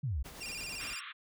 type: exponential sweep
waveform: sine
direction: down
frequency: 153.8 to 55 Hz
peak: -31 dBFS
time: 0.03-0.23 s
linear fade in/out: 10 ms
type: noise with tremolo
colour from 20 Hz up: pink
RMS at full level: -47 dBFS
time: 0.24-0.95 s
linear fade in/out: 20 ms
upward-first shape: sine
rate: 8.7 Hz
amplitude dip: 40%
type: tone with vibrato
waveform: 20% pulse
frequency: 2580 Hz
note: E7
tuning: 38 cents flat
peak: -34 dBFS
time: 0.4-1.01 s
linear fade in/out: 20 ms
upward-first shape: square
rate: 17 Hz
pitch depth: 110 cents each way
type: band-pass noise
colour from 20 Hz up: pink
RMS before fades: -46 dBFS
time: 0.79-1.13 s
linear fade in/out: 20 ms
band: 1100 to 3800 Hz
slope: 96 dB/octave
effects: none